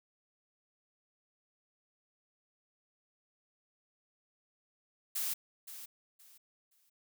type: noise with echo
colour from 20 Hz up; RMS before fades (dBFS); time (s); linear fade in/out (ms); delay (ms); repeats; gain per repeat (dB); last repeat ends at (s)
blue; -35; 5.15-5.34; 10; 520; 3; -12; 6.9
effects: none